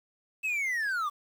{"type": "linear sweep", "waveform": "triangle", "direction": "down", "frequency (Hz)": [2637, 1132], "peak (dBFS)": -26, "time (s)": [0.43, 1.1], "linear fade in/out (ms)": 20, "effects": ["9-bit"]}